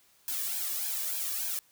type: noise with flanger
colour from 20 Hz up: blue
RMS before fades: -33 dBFS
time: 0.28-1.59 s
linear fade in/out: 0 ms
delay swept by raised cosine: 1.2 to 1.77 ms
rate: 3.4 Hz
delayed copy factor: +0.9
effects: white hiss -64 dBFS RMS until 1.71 s